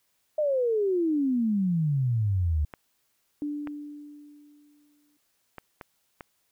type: exponential sweep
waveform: sine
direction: down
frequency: 622.3 to 72.2 Hz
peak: -22 dBFS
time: 0.38-2.65 s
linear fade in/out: 5 ms
type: clicks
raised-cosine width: 0.5 ms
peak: -24 dBFS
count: 5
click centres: 2.738 / 3.673 / 5.583 / 5.812 / 6.208 s
type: tone with exponential decay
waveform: sine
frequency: 293.7 Hz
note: D4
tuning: in tune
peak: -27 dBFS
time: 3.42-5.17 s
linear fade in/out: 1 ms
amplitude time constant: 380 ms
effects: white hiss -72 dBFS RMS until 6.51 s